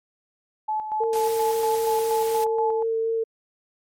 sine tone with tremolo, 861 Hz, A5, 38 cents flat, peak -22 dBFS, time 0.68-2.83 s, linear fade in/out 10 ms, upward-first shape square, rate 4.2 Hz, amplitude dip 55%
sine tone with vibrato, 451.6 Hz, A4, 45 cents sharp, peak -21 dBFS, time 1-3.24 s, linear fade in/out 10 ms, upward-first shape sine, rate 3.9 Hz, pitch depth 9 cents each way
white noise, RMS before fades -36 dBFS, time 1.13-2.44 s, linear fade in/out 0 ms
effects MP3 64 kbps

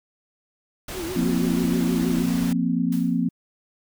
pink noise, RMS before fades -34 dBFS, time 0.88-2.53 s, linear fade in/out 5 ms
sine tone with vibrato, 349.2 Hz, F4, in tune, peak -28 dBFS, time 0.93-2.26 s, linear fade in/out 50 ms, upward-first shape sine, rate 6.3 Hz, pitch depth 130 cents each way
sine chord, F suspended fourth, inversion none, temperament equal, 174.61 / 233.1 / 261.6 Hz, F3 / Bb3 / C4, 0 / 0 / 0 cents, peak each -24 dBFS, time 1.16-3.29 s, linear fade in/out 5 ms
white noise with exponential decay, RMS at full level -39 dBFS, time 2.92-3.31 s, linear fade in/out 5 ms, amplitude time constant 84 ms
effects none

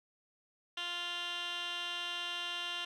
15% pulse tone with band-pass filter, 349.2 Hz, F4, in tune, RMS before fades -39 dBFS, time 0.77-2.85 s, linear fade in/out 5 ms, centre 2800 Hz, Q 4.3, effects none

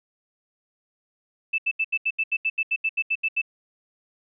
sine tone bursts, 2637 Hz, E7, in tune, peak -20 dBFS, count 15, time 1.53-3.417 s, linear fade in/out 10 ms, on 53 ms, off 78 ms, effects none

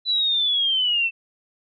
sine linear sweep, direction down, 3996 to 2648 Hz, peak -18 dBFS, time 0.05-1.11 s, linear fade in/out 50 ms, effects none

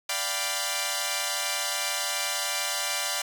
5% pulse chord, G dominant seventh, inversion second, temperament equal, 587.3 / 698.5 / 784 / 987.8 Hz, D5 / F5 / G5 / B5, 0 / 0 / 0 / 0 cents, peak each -21 dBFS, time 0.09-3.22 s, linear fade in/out 5 ms, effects none

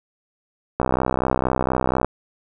click train, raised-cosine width 1 ms, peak -5 dBFS, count 81, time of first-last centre 0.8-2.046 s, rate 64.2 Hz, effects none

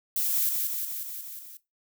violet noise with echo, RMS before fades -27 dBFS, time 0.16-0.49 s, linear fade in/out 2 ms, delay 180 ms, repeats 6, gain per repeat -3 dB, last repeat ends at 1.57 s, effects noise-tail reverb RT60 0.2 s tail -17 dB re dry

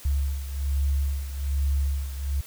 sine beating tone pair, 69.3 / 70.5 Hz, C#2 / C#2, 0 / +30 cents, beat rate 1.2 Hz, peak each -24 / -29 dBFS, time 0.05-2.41 s, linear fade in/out 5 ms, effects white hiss -46 dBFS RMS until 2.46 s

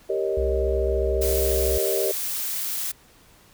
sine chord, Eb dominant seventh, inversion first, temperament equal, 392 / 466.2 / 554.4 / 622.3 Hz, G4 / Bb4 / Db5 / Eb5, 0 / 0 / 0 / 0 cents, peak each -25 / -28 / -31 / -28 dBFS, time 0.09-2.12 s, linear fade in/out 10 ms
triangle tone with pitch glide, 64.8 to 63.65 Hz, C2 to C2, -16 to -47 cents, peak -22 dBFS, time 0.37-1.78 s, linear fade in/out 5 ms, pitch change -31 cents, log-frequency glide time 0.72-1.45 s
blue noise, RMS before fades -28 dBFS, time 1.21-2.92 s, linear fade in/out 10 ms
effects pink hiss -54 dBFS RMS until 3.53 s

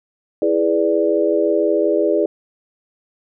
sine chord, E dominant seventh, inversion none, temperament equal, 329.6 / 415.3 / 493.9 / 587.3 Hz, E4 / G#4 / B4 / D5, 0 / 0 / 0 / 0 cents, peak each -19 / -18 / -22 / -19 dBFS, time 0.42-2.26 s, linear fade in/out 2 ms, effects none

